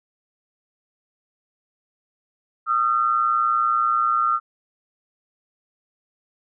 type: tone pair together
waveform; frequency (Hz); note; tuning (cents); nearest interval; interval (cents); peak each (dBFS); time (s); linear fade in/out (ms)
sine; 1229.8 / 1350; D#6 / E6; -21 / +41; major second; 162; -20; 2.66-4.4; 50
effects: none